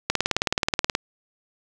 click train, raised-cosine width 0.2 ms, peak -3 dBFS, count 17, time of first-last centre 0.1-0.951 s, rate 18.8 Hz, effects none

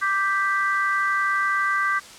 sine chord, G major, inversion second, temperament equal, 1174.7 / 1568 / 1975.5 Hz, D6 / G6 / B6, 0 / 0 / 0 cents, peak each -23 / -23 / -27 dBFS, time 0.01-2 s, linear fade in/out 20 ms, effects white hiss -43 dBFS RMS until 2.18 s + low-pass 8000 Hz 12 dB/octave

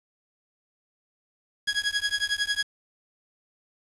20% pulse tone with tremolo, 1661.2 Hz, G#6, in tune, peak -16 dBFS, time 1.67-2.63 s, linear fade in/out 10 ms, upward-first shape triangle, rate 11 Hz, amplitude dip 100%, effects resampled to 24000 Hz + 7-bit

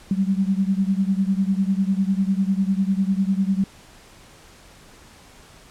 sine beating tone pair, 190 / 200 Hz, F#3 / G3, +46 / +35 cents, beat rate 10 Hz, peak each -20 / -22 dBFS, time 0.11-3.64 s, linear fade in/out 2 ms, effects pink hiss -48 dBFS RMS until 5.7 s + low-pass 10000 Hz 12 dB/octave

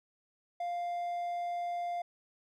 triangle tone, 699 Hz, F5, 1 cent sharp, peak -31 dBFS, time 0.6-2.02 s, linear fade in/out 5 ms, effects none

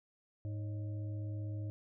harmonic tone with a mistuned harmonic, 103.83 Hz, G#2, in tune, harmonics 1 / 3 / 5 / 6, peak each -37 / -49 / -56 / -58 dBFS, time 0.45-1.7 s, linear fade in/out 0 ms, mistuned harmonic 5, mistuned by +92 cents, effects none

